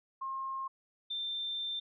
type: tone pair in turn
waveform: sine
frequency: 1069 / 3575 Hz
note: C6 / A7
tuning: +37 / +27 cents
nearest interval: octave + major sixth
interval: 2090 cents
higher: second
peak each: -35 / -34 dBFS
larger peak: second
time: 0.21-0.68 / 1.1-1.8 s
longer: second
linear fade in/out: 10 ms
effects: none